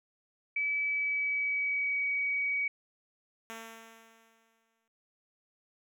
sine tone with pitch glide, 2296 to 2263 Hz, D7 to C#7, -40 to +35 cents, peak -28 dBFS, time 0.56-2.68 s, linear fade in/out 5 ms, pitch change -25 cents, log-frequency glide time 0.83-2.03 s
5% pulse tone with exponential decay, 225.9 Hz, A3, 46 cents sharp, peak -29 dBFS, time 3.5-4.88 s, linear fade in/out 0 ms, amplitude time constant 300 ms
effects none

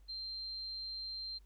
sine tone, 4155 Hz, C8, 13 cents flat, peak -40 dBFS, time 0.08-1.39 s, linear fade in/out 20 ms, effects added 49 Hz sine -57 dBFS peak until 1.45 s + pink hiss -75 dBFS RMS until 1.45 s

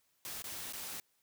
white noise with dropouts, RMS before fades -43 dBFS, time 0.25-1 s, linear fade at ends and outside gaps 0 ms, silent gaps 0.421-0.442 / 0.724-0.734 s, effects white hiss -75 dBFS RMS until 1.22 s

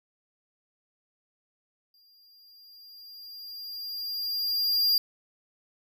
square tone with exponential growth, 4796 Hz, D8, 36 cents sharp, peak -20 dBFS, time 1.94-4.98 s, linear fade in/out 2 ms, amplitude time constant 660 ms, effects none

